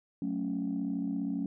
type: chord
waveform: sine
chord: F# minor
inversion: none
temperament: equal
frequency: 185 / 220 / 277.2 Hz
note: F#3 / A3 / C#4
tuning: 0 / 0 / 0 cents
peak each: -35 / -35 / -32 dBFS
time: 0.22-1.46 s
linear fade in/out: 2 ms
effects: tanh soft clip ceiling -24 dBFS